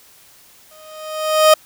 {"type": "tone with exponential growth", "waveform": "30% pulse", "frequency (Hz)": 622.3, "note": "D#5", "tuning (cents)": 0, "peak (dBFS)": -3, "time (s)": [0.71, 1.54], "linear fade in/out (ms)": 5, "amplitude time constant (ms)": 180, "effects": ["white hiss -48 dBFS RMS until 1.65 s"]}